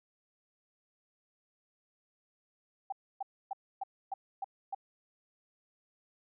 sine tone bursts, 781 Hz, G5, 7 cents flat, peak -33 dBFS, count 7, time 2.9-4.748 s, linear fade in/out 5 ms, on 24 ms, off 280 ms, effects none

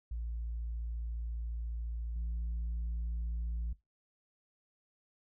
sine tone with level steps, 57.2 Hz, A#1, 32 cents flat, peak -34 / -31 dBFS, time 0.11-3.73 s, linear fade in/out 5 ms, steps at 2.16 s, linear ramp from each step 2 ms, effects noise-tail reverb RT60 0.2 s tail -21 dB re dry + tanh soft clip ceiling -32 dBFS

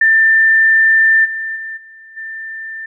sine tone with level steps, 1786 Hz, A6, 25 cents sharp, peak -7 / -19 / -23 / -36 / -24 dBFS, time 0.01-2.86 s, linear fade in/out 5 ms, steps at 1.24 / 1.55 / 1.76 / 2.16 s, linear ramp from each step 20 ms, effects none

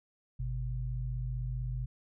sine tone pair together, 50.19 / 125.9 Hz, G1 / B2, +42 / +34 cents, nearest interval octave + major third, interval 1592 cents, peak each -35 / -35 dBFS, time 0.39-1.86 s, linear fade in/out 10 ms, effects none

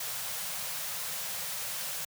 white band-stop noise, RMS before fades -36 dBFS, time 0-2.05 s, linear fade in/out 5 ms, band 200 to 460 Hz, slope 96 dB/octave, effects high-pass 100 Hz 12 dB/octave

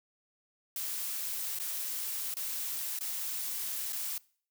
blue noise with dropouts, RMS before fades -36 dBFS, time 0.76-4.18 s, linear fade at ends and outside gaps 2 ms, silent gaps 1.588-1.598 / 2.341-2.368 / 2.989-3.008 / 3.925-3.929 s, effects noise-tail reverb RT60 0.5 s tail -23 dB re dry

